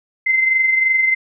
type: tone pair together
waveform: sine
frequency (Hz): 2070 / 2093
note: C7 / C7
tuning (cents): -19 / 0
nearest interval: unison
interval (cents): 19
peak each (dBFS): -13 / -23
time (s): 0.26-1.15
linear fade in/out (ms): 10
effects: none